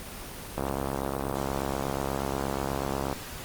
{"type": "click train", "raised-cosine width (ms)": 1, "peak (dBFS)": -15, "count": 175, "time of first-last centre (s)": [0.58, 3.128], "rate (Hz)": 68.3, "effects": ["pink hiss -40 dBFS RMS until 3.44 s", "Opus 24 kbps"]}